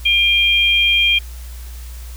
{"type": "tone pair together", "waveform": "sine", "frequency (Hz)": [2400, 3204], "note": ["D7", "G7"], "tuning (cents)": [37, 37], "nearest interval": "perfect fourth", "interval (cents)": 500, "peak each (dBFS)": -14, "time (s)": [0.05, 1.19], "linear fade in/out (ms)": 10, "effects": ["added 60 Hz sine -29 dBFS peak until 2.16 s", "white hiss -42 dBFS RMS until 2.16 s"]}